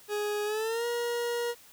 40% pulse tone with pitch glide, 416.4 to 475.6 Hz, G#4 to A#4, +5 to +35 cents, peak -28 dBFS, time 0.08-1.55 s, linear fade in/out 50 ms, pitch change +230 cents, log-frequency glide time 0.45-0.86 s, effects white hiss -55 dBFS RMS until 1.72 s

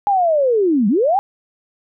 sine linear two-way sweep, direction down then up, 830.6 to 188.3 to 830.6 Hz, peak -12 dBFS, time 0.07-1.19 s, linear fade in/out 0 ms, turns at 0.88 s, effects none

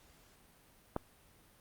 click, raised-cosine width 1 ms, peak -19 dBFS, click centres 0.964 s, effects pink hiss -64 dBFS RMS until 1.6 s + Opus 48 kbps

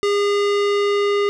square tone with low-pass filter sweep, 406.8 Hz, G#4, 36 cents flat, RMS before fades -18 dBFS, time 0.03-1.29 s, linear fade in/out 0 ms, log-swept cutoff 5800 to 3400 Hz, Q 0.88, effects none

